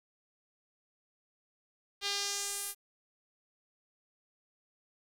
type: tone with band-pass filter sweep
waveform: sawtooth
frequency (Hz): 402.4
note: G4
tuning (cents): +45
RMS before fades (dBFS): -36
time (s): 2.01-2.75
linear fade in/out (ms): 50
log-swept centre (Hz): 3800 to 12000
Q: 1.9
effects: 10-bit